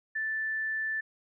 sine tone, 1760 Hz, A6, in tune, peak -29 dBFS, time 0.15-1.01 s, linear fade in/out 10 ms, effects none

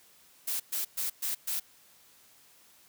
blue noise bursts, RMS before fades -32 dBFS, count 5, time 0.47-1.6 s, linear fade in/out 10 ms, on 130 ms, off 120 ms, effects white hiss -60 dBFS RMS until 2.88 s + high-pass 60 Hz 12 dB/octave

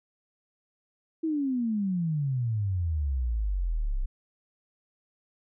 sine exponential sweep, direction down, 329.6 to 30.87 Hz, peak -25 dBFS, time 1.23-4.06 s, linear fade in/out 10 ms, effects none

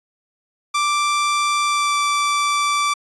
sawtooth tone with pitch glide, 1174.7 to 1165.2 Hz, D6 to D6, 0 to -14 cents, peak -13 dBFS, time 0.74-2.94 s, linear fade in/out 10 ms, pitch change -14 cents, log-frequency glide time 1.66-1.97 s, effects resampled to 22050 Hz

